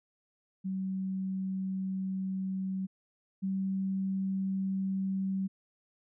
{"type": "tone pair in turn", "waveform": "sine", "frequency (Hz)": [190, 191.99], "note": ["F#3", "G3"], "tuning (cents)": [46, -36], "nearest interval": "unison", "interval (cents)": 18, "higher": "second", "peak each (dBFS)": [-31, -29], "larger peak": "second", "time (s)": [[0.64, 2.87], [3.42, 5.48]], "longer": "first", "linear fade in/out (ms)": 20, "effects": []}